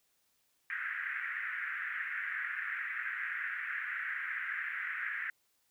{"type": "band-pass noise", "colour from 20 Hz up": "white", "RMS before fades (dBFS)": -38, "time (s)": [0.7, 5.3], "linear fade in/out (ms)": 2, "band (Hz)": [1500, 2000], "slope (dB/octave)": 48, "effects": ["white hiss -75 dBFS RMS until 5.7 s"]}